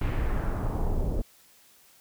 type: noise with low-pass filter sweep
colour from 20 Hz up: brown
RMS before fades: -27 dBFS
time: 0.01-1.22 s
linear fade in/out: 5 ms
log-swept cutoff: 2700 to 500 Hz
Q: 1.5
effects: white hiss -58 dBFS RMS until 2 s